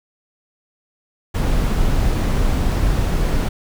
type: noise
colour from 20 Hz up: brown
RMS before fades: -17 dBFS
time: 1.34-3.49 s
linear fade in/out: 10 ms
effects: none